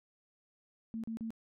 sine tone bursts, 225.2 Hz, A3, 40 cents sharp, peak -36 dBFS, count 3, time 0.94-1.305 s, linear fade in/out 0 ms, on 97 ms, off 37 ms, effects none

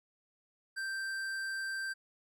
triangle tone with tanh clipping, 1568 Hz, G6, in tune, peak -37 dBFS, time 0.76-1.94 s, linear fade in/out 20 ms, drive 18 dB, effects none

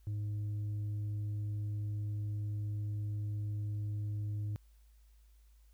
sine tone with tanh clipping, 104.3 Hz, G#2, 8 cents sharp, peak -35 dBFS, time 0.07-4.56 s, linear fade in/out 0 ms, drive 3 dB, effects added 53 Hz sine -59 dBFS peak until 5.73 s + white hiss -75 dBFS RMS until 5.73 s

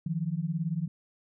sine beating tone pair, 155.56 / 173.56 Hz, D#3 / F3, 0 / -10 cents, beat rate 18 Hz, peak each -31 dBFS, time 0.06-0.88 s, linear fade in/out 5 ms, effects none

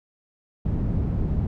white low-pass noise, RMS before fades -24 dBFS, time 0.65-1.47 s, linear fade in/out 5 ms, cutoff 130 Hz, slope 12 dB/octave, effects none

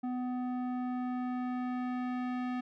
square tone with low-pass filter sweep, 250 Hz, B3, 21 cents sharp, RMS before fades -35 dBFS, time 0.03-2.61 s, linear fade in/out 10 ms, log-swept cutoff 840 to 2200 Hz, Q 0.94, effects none

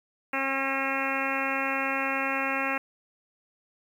harmonic tone, 270.3 Hz, C#4, 44 cents flat, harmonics 1 / 2 / 3 / 4 / 5 / 6 / 7 / 8 / 9 / 10, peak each -35 / -35 / -35 / -35 / -35 / -35 / -35 / -35 / -35 / -35 dBFS, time 0.33-2.78 s, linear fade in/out 5 ms, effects 9-bit

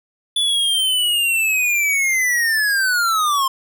square linear sweep, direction down, 3467 to 1046.5 Hz, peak -16 dBFS, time 0.36-3.48 s, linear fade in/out 5 ms, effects none

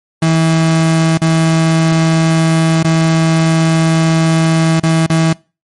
35% pulse tone with dropouts, 162.2 Hz, E3, 28 cents flat, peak -7 dBFS, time 0.22-5.33 s, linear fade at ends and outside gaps 5 ms, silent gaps 1.176-1.216 / 2.83-2.845 / 4.799-4.833 / 5.064-5.098 s, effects noise-tail reverb RT60 0.3 s tail -23 dB re dry + MP3 48 kbps

